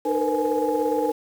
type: tone cluster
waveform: sine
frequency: 304.5 / 458.1 / 475.2 / 505 / 839 Hz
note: D#4 / A#4 / A#4 / B4 / G#5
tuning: -37 / -30 / +33 / +39 / +17 cents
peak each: -26 dBFS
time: 0.05-1.12 s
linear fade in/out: 10 ms
effects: tanh soft clip ceiling -11 dBFS + 7-bit